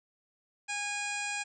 harmonic tone with a mistuned harmonic, 821 Hz, G#5, 20 cents flat, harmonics 1 / 2 / 3 / 4 / 5 / 6 / 7 / 8 / 9 / 10, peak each -40 / -39 / -36 / -47 / -47 / -47 / -50 / -51 / -42 / -46 dBFS, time 0.68-1.44 s, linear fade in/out 20 ms, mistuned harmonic 9, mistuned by -16 cents, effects none

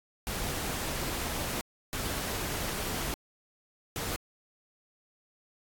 pink noise bursts at uneven times, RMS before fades -34 dBFS, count 3, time 0.27-1.61 / 1.93-3.14 / 3.96-4.16 s, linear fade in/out 0 ms, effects AAC 64 kbps

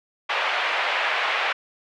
white band-pass noise, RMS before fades -24 dBFS, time 0.29-1.53 s, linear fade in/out 10 ms, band 560 to 2800 Hz, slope 24 dB/octave, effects none

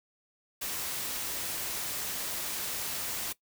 white noise, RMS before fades -35 dBFS, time 0.61-3.33 s, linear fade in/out 10 ms, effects noise-tail reverb RT60 0.1 s tail -19 dB re dry

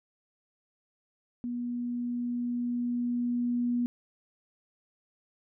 sine tone with level ramp, 242 Hz, B3, 35 cents flat, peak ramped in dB -31 to -25 dBFS, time 1.44-3.86 s, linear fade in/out 0 ms, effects none

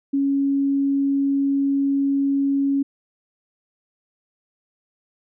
sine tone, 277.2 Hz, C#4, in tune, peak -17 dBFS, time 0.13-2.83 s, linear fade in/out 10 ms, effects none

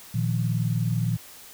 sine chord, Bb suspended fourth, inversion none, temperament equal, 116.54 / 155.56 / 174.61 Hz, Bb2 / Eb3 / F3, 0 / 0 / 0 cents, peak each -24 / -28 / -29 dBFS, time 0.14-1.17 s, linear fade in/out 10 ms, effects white hiss -46 dBFS RMS until 1.53 s

